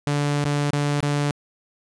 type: tone with dropouts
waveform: sawtooth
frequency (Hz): 145.1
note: D3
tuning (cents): -21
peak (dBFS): -16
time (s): 0.07-1.31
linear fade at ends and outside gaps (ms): 0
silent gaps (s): 0.443-0.453 / 0.706-0.732 / 1.004-1.027
effects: resampled to 22050 Hz